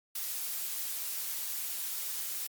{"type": "noise", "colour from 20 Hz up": "blue", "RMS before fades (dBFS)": -36, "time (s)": [0.15, 2.47], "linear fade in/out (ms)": 5, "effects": ["Opus 48 kbps"]}